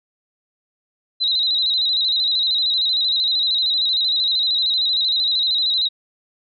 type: tone with vibrato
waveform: sine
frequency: 3926 Hz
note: B7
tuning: 11 cents flat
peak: -16 dBFS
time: 1.2-5.89 s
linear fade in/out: 20 ms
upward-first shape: square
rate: 13 Hz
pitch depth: 53 cents each way
effects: none